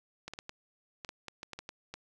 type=clicks; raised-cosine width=0.2 ms; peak=-24 dBFS; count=12; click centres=0.28 / 0.336 / 0.389 / 0.494 / 1.048 / 1.091 / 1.283 / 1.431 / 1.533 / 1.59 / 1.691 / 1.94 s; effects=none